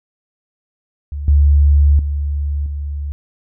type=tone with level steps; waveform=sine; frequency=72.2 Hz; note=D2; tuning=29 cents flat; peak=-21 / -7 / -16 / -20 dBFS; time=1.12-3.12 s; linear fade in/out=0 ms; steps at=1.28 / 1.99 / 2.66 s; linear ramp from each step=2 ms; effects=none